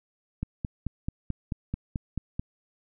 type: click train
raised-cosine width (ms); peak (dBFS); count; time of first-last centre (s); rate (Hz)
5; -17; 10; 0.43-2.395; 4.58
effects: none